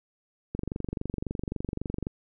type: click train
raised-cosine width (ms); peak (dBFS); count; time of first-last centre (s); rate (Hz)
3; -18; 37; 0.55-2.069; 23.7
effects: none